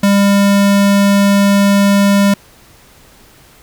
square tone, 200 Hz, G3, 35 cents sharp, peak -8 dBFS, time 0.03-2.34 s, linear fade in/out 5 ms, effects pink hiss -44 dBFS RMS until 3.62 s

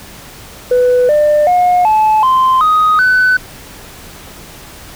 sine tone with pitch steps, 496.4 / 597.2 / 718.4 / 864.3 / 1039.8 / 1250.8 / 1504.8 Hz, B4 / D5 / F5 / A5 / C6 / D#6 / F#6, +9 / +29 / +49 / -31 / -11 / +9 / +29 cents, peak -5 dBFS, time 0.71-3.37 s, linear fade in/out 5 ms, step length 380 ms, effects tanh soft clip ceiling -5 dBFS + pink hiss -34 dBFS RMS until 4.95 s

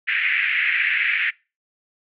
white band-pass noise, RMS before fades -21 dBFS, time 0.07-1.31 s, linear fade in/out 20 ms, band 1700 to 2500 Hz, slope 48 dB/octave, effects noise-tail reverb RT60 0.3 s tail -24 dB re dry

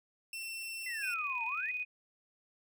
sawtooth tone, 2695 Hz, E7, 38 cents sharp, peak -36 dBFS, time 0.33-1.14 s, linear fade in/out 2 ms
sine exponential two-way sweep, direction down then up, 2066 to 880 to 2066 Hz, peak -38 dBFS, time 0.86-1.71 s, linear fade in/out 5 ms, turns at 1.45 s
sine tone with tremolo, 2489 Hz, D#7, in tune, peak -33 dBFS, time 1.02-1.85 s, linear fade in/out 20 ms, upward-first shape square, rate 18 Hz, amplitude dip 35%
effects none

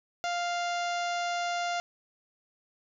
harmonic tone, 698.5 Hz, F5, in tune, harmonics 1 / 2 / 3 / 4 / 5 / 6 / 7 / 8 / 9 / 10, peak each -30 / -36 / -40 / -42 / -44 / -46 / -47 / -48 / -49 / -50 dBFS, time 0.24-1.8 s, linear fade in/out 0 ms, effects none

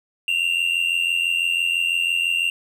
triangle tone pair together, 2722 / 2808 Hz, F7 / F7, -45 / +9 cents, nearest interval minor second, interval 54 cents, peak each -20 dBFS, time 0.28-2.5 s, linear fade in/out 2 ms, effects none

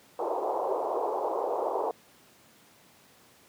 pink band-pass noise, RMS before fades -30 dBFS, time 0.19-1.91 s, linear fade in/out 2 ms, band 370 to 1000 Hz, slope 48 dB/octave, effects pink hiss -58 dBFS RMS until 3.48 s + high-pass 150 Hz 12 dB/octave

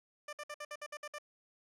15% pulse tone bursts, 594 Hz, D5, 20 cents sharp, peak -35 dBFS, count 9, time 0.28-1.185 s, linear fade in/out 5 ms, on 49 ms, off 58 ms, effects low-pass 10000 Hz 12 dB/octave

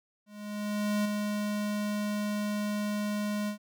square tone with ADSR envelope, 208.1 Hz, G#3, 4 cents sharp, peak -26 dBFS, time 0.26-3.58 s, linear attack 790 ms, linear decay 9 ms, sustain -4 dB, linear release 100 ms, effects none

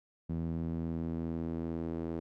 sawtooth tone with band-pass filter sweep, 82.41 Hz, E2, in tune, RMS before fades -36 dBFS, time 0.29-2.2 s, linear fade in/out 10 ms, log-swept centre 190 to 340 Hz, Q 1.7, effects none

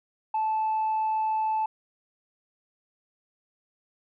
sine tone, 873 Hz, A5, 14 cents flat, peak -22 dBFS, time 0.34-1.66 s, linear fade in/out 5 ms, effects tanh soft clip ceiling -21 dBFS

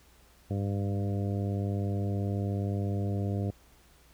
harmonic tone with a mistuned harmonic, 100 Hz, G2, 35 cents sharp, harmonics 1 / 2 / 3 / 4 / 5 / 6 / 7, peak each -29 / -35 / -39 / -41 / -43 / -45 / -46 dBFS, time 0.5-3.51 s, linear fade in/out 10 ms, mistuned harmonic 1, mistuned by +17 cents, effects added 60 Hz sine -61 dBFS peak until 4.13 s + pink hiss -61 dBFS RMS until 4.13 s

